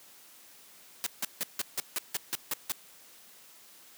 white noise bursts, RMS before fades -31 dBFS, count 10, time 1.04-2.72 s, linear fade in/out 0 ms, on 24 ms, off 160 ms, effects white hiss -55 dBFS RMS until 3.97 s + high-pass 150 Hz 12 dB/octave

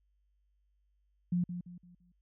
sine tone with echo, 176.5 Hz, F3, 19 cents sharp, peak -27 dBFS, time 1.32-1.44 s, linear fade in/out 5 ms, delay 170 ms, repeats 4, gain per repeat -9 dB, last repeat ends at 2.12 s, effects added 50 Hz sine -70 dBFS peak until 2.21 s

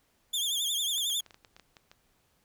sawtooth tone with vibrato, 3389 Hz, G#7, 34 cents sharp, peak -25 dBFS, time 0.33-1.21 s, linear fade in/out 10 ms, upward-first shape triangle, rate 11 Hz, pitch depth 130 cents each way
clicks, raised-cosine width 0.2 ms, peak -33 dBFS, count 11, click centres 0.98 / 1.101 / 1.204 / 1.263 / 1.308 / 1.344 / 1.448 / 1.565 / 1.597 / 1.768 / 1.915 s
effects pink hiss -70 dBFS RMS until 2.44 s

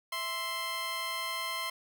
15% pulse tone pair together, 660 / 1045.5 Hz, E5 / C6, +2 / -2 cents, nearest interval minor sixth, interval 796 cents, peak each -36 / -27 dBFS, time 0.12-1.7 s, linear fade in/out 5 ms, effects none

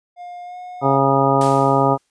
triangle tone with pitch glide, 709 to 723.1 Hz, F5 to F#5, +26 to -40 cents, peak -29 dBFS, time 0.16-1 s, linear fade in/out 50 ms, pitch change +34 cents, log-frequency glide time 0.44-0.57 s
harmonic tone, 136.8 Hz, C#3, 23 cents flat, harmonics 1 / 2 / 3 / 4 / 5 / 6 / 7 / 9, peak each -21 / -21 / -21 / -21 / -21 / -21 / -21 / -21 dBFS, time 0.81-1.98 s, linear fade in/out 50 ms
white noise with exponential decay, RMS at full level -29 dBFS, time 1.41-2.1 s, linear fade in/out 1 ms, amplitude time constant 150 ms
effects resampled to 22050 Hz

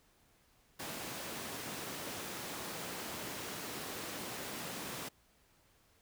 pink high-pass noise, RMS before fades -43 dBFS, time 0.79-5.09 s, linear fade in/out 10 ms, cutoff 170 Hz, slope 12 dB/octave, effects pink hiss -69 dBFS RMS until 6.01 s

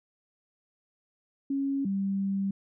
sine tone pair in turn, 275.4 / 195.87 Hz, C#4 / G3, -11 / -1 cents, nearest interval tritone, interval 590 cents, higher first, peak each -26 dBFS, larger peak neither, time 1.5-1.85 / 1.85-2.51 s, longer second, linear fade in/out 5 ms, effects none

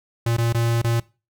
square tone with dropouts, 116.54 Hz, A#2, in tune, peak -19 dBFS, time 0.26-1 s, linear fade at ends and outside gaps 5 ms, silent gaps 0.368-0.382 / 0.527-0.545 / 0.818-0.843 s, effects noise-tail reverb RT60 0.3 s tail -21 dB re dry

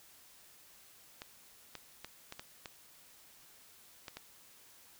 clicks, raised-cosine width 0.2 ms, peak -26 dBFS, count 8, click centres 1.219 / 1.753 / 2.046 / 2.324 / 2.395 / 2.658 / 4.082 / 4.17 s, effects white hiss -60 dBFS RMS until 4.99 s

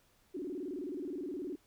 sine tone with vibrato, 324.4 Hz, E4, 28 cents flat, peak -37 dBFS, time 0.34-1.56 s, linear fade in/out 10 ms, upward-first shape square, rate 19 Hz, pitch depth 220 cents each way, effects pink hiss -69 dBFS RMS until 1.66 s

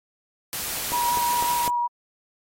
white noise, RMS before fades -29 dBFS, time 0.53-1.68 s, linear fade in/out 0 ms
click train, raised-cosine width 1 ms, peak -18 dBFS, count 4, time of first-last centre 0.92-1.678 s, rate 3.96 Hz
sine tone with vibrato, 962 Hz, B5, 46 cents flat, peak -21 dBFS, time 0.92-1.88 s, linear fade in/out 20 ms, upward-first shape sine, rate 5.4 Hz, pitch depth 12 cents each way
effects AAC 48 kbps

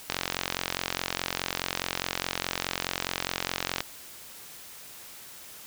click train, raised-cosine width 0.2 ms, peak -9 dBFS, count 167, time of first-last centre 0.1-3.805 s, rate 44.8 Hz, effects white hiss -46 dBFS RMS until 5.66 s

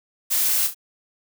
blue noise with echo, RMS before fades -21 dBFS, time 0.3-0.68 s, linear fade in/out 20 ms, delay 33 ms, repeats 2, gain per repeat -8 dB, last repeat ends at 0.746 s, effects none

